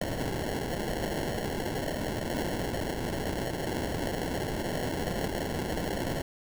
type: noise with sample-and-hold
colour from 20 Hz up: white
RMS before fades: -32 dBFS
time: 0.01-6.22 s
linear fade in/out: 5 ms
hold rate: 1225 Hz
effects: none